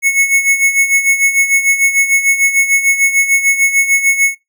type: tone with tremolo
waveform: square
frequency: 2198 Hz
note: C#7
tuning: 15 cents flat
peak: -7 dBFS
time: 0.02-4.35 s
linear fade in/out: 50 ms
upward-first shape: sine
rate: 6.7 Hz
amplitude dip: 70%
effects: noise-tail reverb RT60 0.2 s tail -20 dB re dry